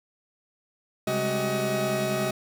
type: tone cluster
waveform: 40% pulse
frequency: 133.6 / 199.8 / 210.2 / 374.4 / 632 Hz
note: C3 / G3 / G#3 / F#4 / D#5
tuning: +36 / +33 / +21 / +20 / +27 cents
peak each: -32 / -32 / -34 / -30 / -27 dBFS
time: 1.07-2.31 s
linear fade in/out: 5 ms
effects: none